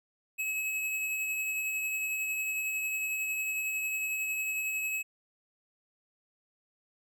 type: tone with tremolo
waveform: square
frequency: 2572 Hz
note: E7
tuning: 43 cents flat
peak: -30 dBFS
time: 0.38-5.03 s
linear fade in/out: 20 ms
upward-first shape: triangle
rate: 11 Hz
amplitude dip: 30%
effects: none